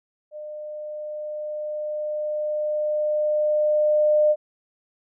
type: tone with level ramp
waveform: sine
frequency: 604 Hz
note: D5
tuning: 48 cents sharp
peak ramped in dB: -33 to -14 dBFS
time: 0.31-4.36 s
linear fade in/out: 50 ms
effects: none